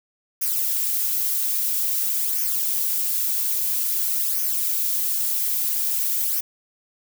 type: noise with flanger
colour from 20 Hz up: violet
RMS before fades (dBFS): -23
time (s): 0.41-6.41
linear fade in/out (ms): 10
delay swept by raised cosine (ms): 0.25 to 6.05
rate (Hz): 0.5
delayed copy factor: -0.65
effects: none